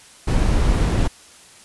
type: noise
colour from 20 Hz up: brown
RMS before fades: -17 dBFS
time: 0.27-1.08 s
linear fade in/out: 10 ms
effects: white hiss -46 dBFS RMS until 1.64 s + resampled to 24000 Hz